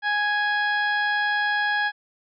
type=harmonic tone; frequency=830.6 Hz; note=G#5; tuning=in tune; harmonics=1 / 2 / 3 / 4 / 5 / 6; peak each=-26 / -22 / -38 / -34 / -41 / -42 dBFS; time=0.02-1.92 s; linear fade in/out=50 ms; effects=none